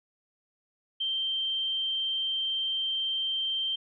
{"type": "tone", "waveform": "sine", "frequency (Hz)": 3139, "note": "G7", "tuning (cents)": 2, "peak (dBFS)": -27, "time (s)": [1, 3.76], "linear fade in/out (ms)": 10, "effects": []}